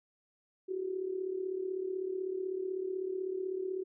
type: tone with amplitude modulation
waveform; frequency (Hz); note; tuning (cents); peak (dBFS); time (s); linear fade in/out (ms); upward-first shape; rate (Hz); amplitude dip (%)
sine; 375.5; F#4; +26; -30; 0.68-3.84; 20; sine; 36; 70
effects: none